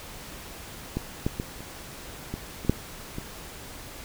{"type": "clicks", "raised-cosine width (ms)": 3, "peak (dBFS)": [-14, -12, -16, -27, -18, -23, -6, -20], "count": 8, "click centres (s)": [0.97, 1.265, 1.399, 1.606, 2.34, 2.649, 2.696, 3.184], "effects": ["pink hiss -42 dBFS RMS until 4.04 s"]}